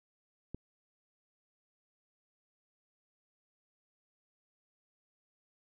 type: click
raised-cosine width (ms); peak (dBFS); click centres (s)
3; -27; 0.546
effects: none